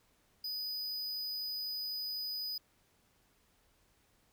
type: tone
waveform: square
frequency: 4976 Hz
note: D#8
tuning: 1 cent flat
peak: -37 dBFS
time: 0.44-2.58 s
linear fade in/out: 5 ms
effects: pink hiss -71 dBFS RMS until 4.32 s